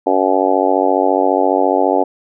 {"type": "harmonic tone", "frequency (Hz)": 94.6, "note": "F#2", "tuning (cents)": 39, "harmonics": [3, 4, 5, 6, 7, 8, 9], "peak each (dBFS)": [-19, -19, -19, -19, -19, -19, -19], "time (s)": [0.06, 2.04], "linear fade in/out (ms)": 10, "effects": []}